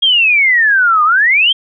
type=exponential two-way sweep; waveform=sine; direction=down then up; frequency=3288 to 1191 to 3251 Hz; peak=-7 dBFS; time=0.02-1.53 s; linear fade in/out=10 ms; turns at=1.04 s; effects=none